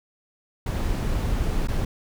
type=noise with dropouts; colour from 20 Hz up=brown; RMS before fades=-24 dBFS; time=0.66-1.85 s; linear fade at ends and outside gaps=5 ms; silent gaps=1.674-1.684 s; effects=none